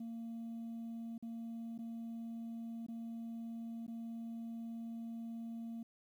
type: tone with dropouts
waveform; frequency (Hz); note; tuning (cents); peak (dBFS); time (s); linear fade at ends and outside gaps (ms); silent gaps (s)
sine; 229.6; A#3; -26; -39; 0-5.83; 5; 1.18-1.225 / 1.779-1.788 / 2.865-2.884 / 3.866-3.879
effects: tanh soft clip ceiling -41 dBFS + 12-bit